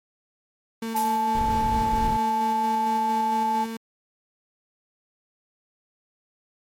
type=tone with tremolo; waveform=35% pulse; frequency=226.1 Hz; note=A3; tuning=47 cents sharp; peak=-26 dBFS; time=0.82-3.77 s; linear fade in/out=5 ms; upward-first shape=square; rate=4.4 Hz; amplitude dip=25%
type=tone; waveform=sine; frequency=872 Hz; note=A5; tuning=16 cents flat; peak=-21 dBFS; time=0.94-3.65 s; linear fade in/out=20 ms
type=noise with exponential decay; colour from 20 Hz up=blue; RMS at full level=-29 dBFS; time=0.96-1.42 s; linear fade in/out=5 ms; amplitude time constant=100 ms
type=noise; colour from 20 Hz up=brown; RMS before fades=-29 dBFS; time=1.35-2.17 s; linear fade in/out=5 ms
effects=MP3 64 kbps